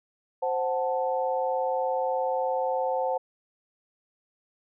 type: chord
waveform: sine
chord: F# diminished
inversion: second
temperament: equal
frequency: 523.3 / 740 / 880 Hz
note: C5 / F#5 / A5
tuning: 0 / 0 / 0 cents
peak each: -27 / -30 / -30 dBFS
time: 0.42-3.18 s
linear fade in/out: 10 ms
effects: none